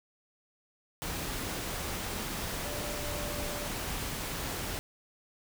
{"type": "tone in noise", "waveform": "sine", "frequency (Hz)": 587.3, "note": "D5", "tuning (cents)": 0, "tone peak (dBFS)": -41, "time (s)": [2.65, 3.67], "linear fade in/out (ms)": 0, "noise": "pink", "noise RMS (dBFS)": -36, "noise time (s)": [1.02, 4.79], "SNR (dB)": -8, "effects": []}